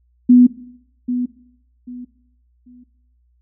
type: tone with echo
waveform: sine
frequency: 246.9 Hz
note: B3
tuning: in tune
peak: -5 dBFS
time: 0.29-0.47 s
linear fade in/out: 10 ms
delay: 790 ms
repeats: 3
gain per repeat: -12 dB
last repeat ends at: 2.84 s
effects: noise-tail reverb RT60 0.7 s tail -17 dB re dry + added 60 Hz sine -56 dBFS peak until 3.41 s